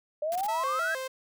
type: exponential sweep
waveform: sine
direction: up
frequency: 587.3 to 1661.2 Hz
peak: -27 dBFS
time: 0.22-0.95 s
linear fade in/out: 5 ms
type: noise bursts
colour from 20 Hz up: white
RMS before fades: -41 dBFS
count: 3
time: 0.32-0.466 s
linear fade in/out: 0 ms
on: 34 ms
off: 22 ms
type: tone with vibrato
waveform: sawtooth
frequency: 584 Hz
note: D5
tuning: 10 cents flat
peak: -29 dBFS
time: 0.48-1.08 s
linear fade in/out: 10 ms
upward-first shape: square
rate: 3.2 Hz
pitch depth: 190 cents each way
effects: none